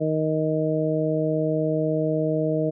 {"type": "harmonic tone", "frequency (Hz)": 156.3, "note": "D#3", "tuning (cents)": 8, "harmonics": [1, 2, 3, 4], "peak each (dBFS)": [-26, -26, -26, -26], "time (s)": [0, 2.71], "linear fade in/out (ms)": 20, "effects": []}